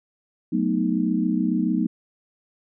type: chord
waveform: sine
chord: B dominant seventh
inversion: second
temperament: equal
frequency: 185 / 220 / 246.9 / 311.1 Hz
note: F#3 / A3 / B3 / D#4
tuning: 0 / 0 / 0 / 0 cents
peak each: -25 dBFS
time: 0.52-1.87 s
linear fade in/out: 10 ms
effects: none